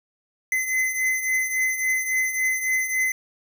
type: beating tone pair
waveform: square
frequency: 2040 / 2043.6 Hz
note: C7 / C7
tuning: -44 / -41 cents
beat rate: 3.6 Hz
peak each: -29 / -23 dBFS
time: 0.52-3.12 s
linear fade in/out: 2 ms
effects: none